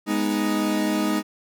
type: chord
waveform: 40% pulse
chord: G# minor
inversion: none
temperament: equal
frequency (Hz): 207.7 / 246.9 / 311.1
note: G#3 / B3 / D#4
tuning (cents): 0 / 0 / 0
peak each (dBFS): -24 / -28 / -23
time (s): 0.06-1.23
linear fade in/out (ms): 50
effects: none